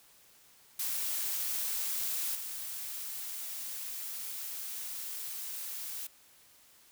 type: noise with level steps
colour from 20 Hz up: blue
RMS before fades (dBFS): -34 / -40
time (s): 0.79-6.07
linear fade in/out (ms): 5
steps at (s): 2.35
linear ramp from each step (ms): 2
effects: white hiss -61 dBFS RMS until 6.91 s